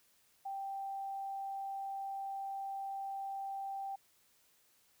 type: tone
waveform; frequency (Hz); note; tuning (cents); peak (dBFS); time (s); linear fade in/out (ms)
sine; 784; G5; 0; -38; 0.45-3.96; 10
effects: white hiss -70 dBFS RMS until 5 s